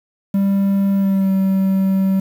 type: tone with pitch glide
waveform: triangle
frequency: 197 to 192.06 Hz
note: G3 to G3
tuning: +9 to -35 cents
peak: -11 dBFS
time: 0.34-2.2 s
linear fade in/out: 5 ms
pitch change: -44 cents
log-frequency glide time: 0.93-1.3 s
effects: 7-bit